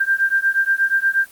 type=beating tone pair; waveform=sine; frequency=1581 / 1589.4 Hz; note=G6 / G6; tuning=+14 / +23 cents; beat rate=8.4 Hz; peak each=-18 dBFS; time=0-1.26 s; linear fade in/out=10 ms; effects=white hiss -46 dBFS RMS until 1.31 s + Opus 32 kbps